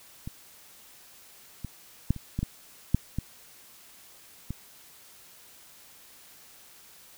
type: clicks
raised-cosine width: 5 ms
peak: -23 / -22 / -10 / -26 / -16 / -16 / -8 / -16 / -20 dBFS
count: 9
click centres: 0.275 / 1.647 / 2.106 / 2.163 / 2.39 / 2.43 / 2.946 / 3.186 / 4.506 s
effects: white hiss -53 dBFS RMS until 7.17 s